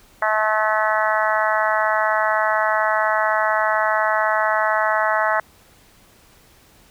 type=harmonic tone; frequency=215.8 Hz; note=A3; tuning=33 cents flat; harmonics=3 / 4 / 5 / 6 / 7 / 8 / 9; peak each=-22 / -23 / -24 / -25 / -25 / -26 / -27 dBFS; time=0.22-5.4 s; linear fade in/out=2 ms; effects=pink hiss -52 dBFS RMS until 6.9 s